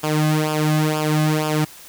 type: tone with flanger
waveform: sawtooth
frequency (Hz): 153.7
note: D#3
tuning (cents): -21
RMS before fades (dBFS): -19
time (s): 0.03-1.65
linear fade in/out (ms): 10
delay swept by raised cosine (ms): 0.49 to 2.19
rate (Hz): 2.1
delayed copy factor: -0.75
effects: white hiss -42 dBFS RMS until 1.88 s